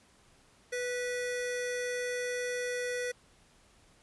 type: tone pair together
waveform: square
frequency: 493.9 / 1950.1 Hz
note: B4 / B6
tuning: 0 / -22 cents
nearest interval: 2 octaves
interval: 2378 cents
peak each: -34 / -39 dBFS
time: 0.72-3.12 s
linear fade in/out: 10 ms
effects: pink hiss -63 dBFS RMS until 4.02 s + resampled to 24000 Hz